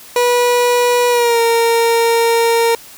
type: tone with pitch glide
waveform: 30% pulse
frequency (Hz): 487.1 to 462.7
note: B4 to A#4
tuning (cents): -24 to -13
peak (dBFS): -8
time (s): 0.16-2.75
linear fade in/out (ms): 2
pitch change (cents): -89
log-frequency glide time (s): 1.09-1.4
effects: white hiss -38 dBFS RMS until 2.97 s